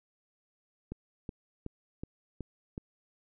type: click train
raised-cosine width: 3 ms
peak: -25 dBFS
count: 6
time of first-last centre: 0.92-2.779 s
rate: 2.69 Hz
effects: none

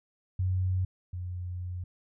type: tone pair in turn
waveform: sine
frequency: 92.5 / 89.76 Hz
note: F#2 / F2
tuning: 0 / +48 cents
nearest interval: minor second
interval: 52 cents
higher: first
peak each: -25 / -33 dBFS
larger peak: first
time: 0.39-0.85 / 1.13-1.84 s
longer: second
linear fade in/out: 5 ms
effects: none

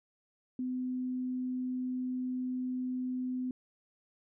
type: tone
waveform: sine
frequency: 253.7 Hz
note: B3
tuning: 47 cents sharp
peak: -32 dBFS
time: 0.59-3.51 s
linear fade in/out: 2 ms
effects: none

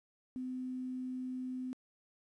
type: tone with quantisation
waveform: sine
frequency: 255.3 Hz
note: C4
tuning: 42 cents flat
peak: -37 dBFS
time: 0.36-1.73 s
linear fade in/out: 0 ms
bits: 11
effects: resampled to 22050 Hz

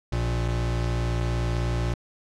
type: tone pair together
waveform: square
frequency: 58.06 / 117.5 Hz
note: A#1 / A#2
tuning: -6 / +14 cents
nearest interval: octave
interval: 1220 cents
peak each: -27 dBFS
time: 0.12-1.94 s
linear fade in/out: 5 ms
effects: low-pass 7000 Hz 12 dB/octave

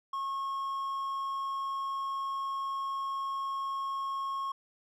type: tone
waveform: triangle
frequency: 1089 Hz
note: C#6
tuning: 31 cents flat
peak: -30 dBFS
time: 0.13-4.52 s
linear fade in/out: 5 ms
effects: none

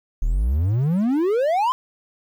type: exponential sweep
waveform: triangle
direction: up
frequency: 34.24 to 1060 Hz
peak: -15 dBFS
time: 0.22-1.72 s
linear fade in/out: 0 ms
effects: 9-bit

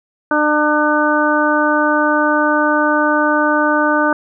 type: harmonic tone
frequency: 300 Hz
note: D4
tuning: 37 cents sharp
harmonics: 1 / 2 / 3 / 4 / 5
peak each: -17 / -18 / -19 / -19 / -17 dBFS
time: 0.31-4.13 s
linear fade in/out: 2 ms
effects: none

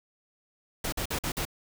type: noise bursts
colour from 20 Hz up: pink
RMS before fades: -31 dBFS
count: 5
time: 0.84-1.452 s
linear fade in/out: 5 ms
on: 84 ms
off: 48 ms
effects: none

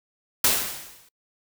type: noise with exponential decay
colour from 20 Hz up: white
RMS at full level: -17 dBFS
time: 0.44-1.09 s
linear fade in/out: 5 ms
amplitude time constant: 140 ms
effects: noise-tail reverb RT60 0.1 s tail -26 dB re dry

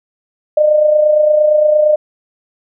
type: tone with amplitude modulation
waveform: sine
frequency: 606 Hz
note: D#5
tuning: 46 cents flat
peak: -5 dBFS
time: 0.57-1.96 s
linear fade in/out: 5 ms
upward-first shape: sine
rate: 28.7 Hz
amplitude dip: 50%
effects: none

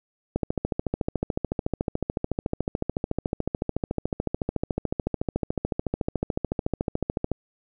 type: click train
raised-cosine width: 2 ms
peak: -11 dBFS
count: 97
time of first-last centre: 0.36-7.317 s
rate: 13.8 Hz
effects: none

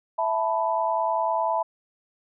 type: chord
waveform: sine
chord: E suspended fourth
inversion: none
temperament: just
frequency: 659.3 / 879 / 988.9 Hz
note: E5 / A5 / B5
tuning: 0 / -2 / +2 cents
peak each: -26 dBFS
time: 0.18-1.63 s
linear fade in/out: 10 ms
effects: none

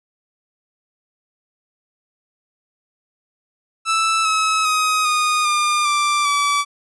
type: tone with pitch steps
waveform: sawtooth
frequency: 1318.5 / 1289.1 / 1260.4 / 1232.3 / 1204.9 / 1178 / 1151.8 Hz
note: E6 / E6 / D#6 / D#6 / D6 / D6 / D6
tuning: 0 / -39 / +22 / -17 / +44 / +5 / -34 cents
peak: -12 dBFS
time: 3.85-6.65 s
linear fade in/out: 50 ms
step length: 400 ms
effects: resampled to 24000 Hz

